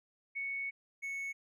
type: tone pair in turn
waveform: sine / triangle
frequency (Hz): 2217 / 2209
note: C#7 / C#7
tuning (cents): 0 / -7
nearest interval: unison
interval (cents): 7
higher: first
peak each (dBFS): -35 / -35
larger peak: neither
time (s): 0.35-0.71 / 1.02-1.33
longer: first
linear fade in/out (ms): 20
effects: none